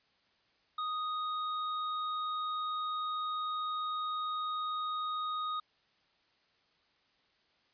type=tone; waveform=square; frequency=1244.5 Hz; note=D#6; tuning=in tune; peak=-34 dBFS; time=0.78-5.6 s; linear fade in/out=5 ms; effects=white hiss -71 dBFS RMS until 7.73 s + resampled to 11025 Hz